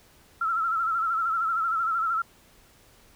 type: tone with vibrato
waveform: sine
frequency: 1334 Hz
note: E6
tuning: 20 cents sharp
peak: -23 dBFS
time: 0.41-2.22 s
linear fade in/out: 5 ms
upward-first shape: sine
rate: 13 Hz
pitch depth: 70 cents each way
effects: pink hiss -57 dBFS RMS until 3.15 s